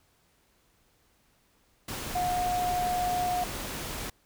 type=tone in noise; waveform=sine; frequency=720 Hz; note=F#5; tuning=47 cents flat; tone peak=-26 dBFS; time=2.15-3.44 s; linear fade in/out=5 ms; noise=pink; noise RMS=-36 dBFS; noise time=1.88-4.1 s; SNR=+7 dB; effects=pink hiss -67 dBFS RMS until 4.25 s